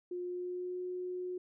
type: tone with pitch glide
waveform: sine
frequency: 356.7 to 362.7 Hz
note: F4 to F#4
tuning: +37 to -34 cents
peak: -36 dBFS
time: 0.11-1.38 s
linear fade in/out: 5 ms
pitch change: +29 cents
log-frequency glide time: 0.23-0.81 s
effects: none